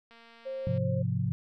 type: click train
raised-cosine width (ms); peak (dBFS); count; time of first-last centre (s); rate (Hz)
0.3; -39; 155; 0.11-0.777; 231
type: tone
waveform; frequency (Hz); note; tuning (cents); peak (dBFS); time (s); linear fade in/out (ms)
sine; 532; C5; +29; -33; 0.45-1.03; 20
type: chord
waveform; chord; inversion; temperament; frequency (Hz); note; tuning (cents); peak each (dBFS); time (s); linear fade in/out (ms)
sine; F minor; first; just; 104.77 / 130.96 / 174.61; Ab2 / C3 / F3; +16 / +2 / 0; -31 / -30 / -32; 0.67-1.32; 0
effects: none